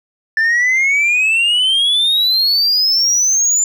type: exponential sweep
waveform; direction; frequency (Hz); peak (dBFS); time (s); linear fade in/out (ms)
sine; up; 1760 to 7160; -8; 0.37-3.64; 2
effects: tanh soft clip ceiling -10 dBFS + 8-bit